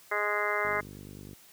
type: harmonic tone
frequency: 207.7 Hz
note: G#3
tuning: in tune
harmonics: 2 / 3 / 4 / 5 / 6 / 7 / 8 / 9 / 10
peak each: -35 / -35 / -39 / -36 / -34 / -37 / -36 / -39 / -33 dBFS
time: 0.11-0.81 s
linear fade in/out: 10 ms
type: click train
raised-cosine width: 3 ms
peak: -32 dBFS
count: 35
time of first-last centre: 0.65-1.331 s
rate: 49.9 Hz
effects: white hiss -56 dBFS RMS until 1.52 s + high-pass 60 Hz 12 dB/octave